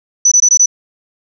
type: tone bursts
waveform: sine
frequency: 5970 Hz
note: F#8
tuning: 15 cents sharp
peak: -5 dBFS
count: 5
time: 0.25-0.66 s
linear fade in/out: 5 ms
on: 66 ms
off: 20 ms
effects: none